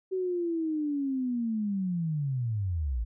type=linear sweep; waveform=sine; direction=down; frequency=380 to 51.91 Hz; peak=-27 dBFS; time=0.11-3.05 s; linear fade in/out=20 ms; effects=none